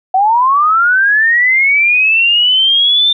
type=linear sweep; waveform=sine; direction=up; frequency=735 to 3599 Hz; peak=-7 dBFS; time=0.14-3.13 s; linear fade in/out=5 ms; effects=none